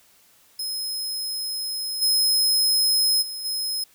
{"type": "tone with level steps", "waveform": "sawtooth", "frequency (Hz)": 5130, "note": "E8", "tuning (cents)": -48, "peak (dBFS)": [-24, -15, -28, -22], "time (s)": [0.59, 3.84], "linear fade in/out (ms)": 5, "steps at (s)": [2.01, 3.21, 3.44], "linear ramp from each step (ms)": 20, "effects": ["white hiss -57 dBFS RMS until 3.94 s"]}